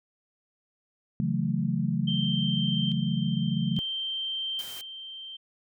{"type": "chord", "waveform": "sine", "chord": "F# minor seventh", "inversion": "second", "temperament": "equal", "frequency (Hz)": [138.59, 164.81, 185, 220], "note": ["C#3", "E3", "F#3", "A3"], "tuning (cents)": [0, 0, 0, 0], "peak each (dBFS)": -30, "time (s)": [1.2, 3.79], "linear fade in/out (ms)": 0}
{"type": "tone with tremolo", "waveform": "sine", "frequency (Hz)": 3136, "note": "G7", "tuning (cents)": 0, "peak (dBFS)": -29, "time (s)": [2.07, 5.37], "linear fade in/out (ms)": 10, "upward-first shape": "square", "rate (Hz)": 0.59, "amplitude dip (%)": 65}
{"type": "noise", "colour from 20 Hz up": "white", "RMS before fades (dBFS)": -43, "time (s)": [4.59, 4.81], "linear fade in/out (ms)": 0}
{"effects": []}